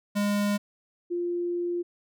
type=tone pair in turn; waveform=square / sine; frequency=204.7 / 349 Hz; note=G#3 / F4; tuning=-25 / -1 cents; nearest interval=major sixth; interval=924 cents; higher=second; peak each=-24 / -26 dBFS; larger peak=first; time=0.15-0.58 / 1.1-1.83 s; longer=second; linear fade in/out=20 ms; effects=none